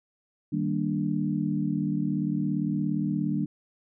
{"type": "chord", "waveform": "sine", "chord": "Eb major seventh", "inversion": "none", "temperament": "equal", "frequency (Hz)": [155.56, 196, 233.1, 293.7], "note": ["Eb3", "G3", "Bb3", "D4"], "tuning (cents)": [0, 0, 0, 0], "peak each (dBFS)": [-30, -29, -32, -30], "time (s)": [0.52, 3.46], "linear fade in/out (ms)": 10, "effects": []}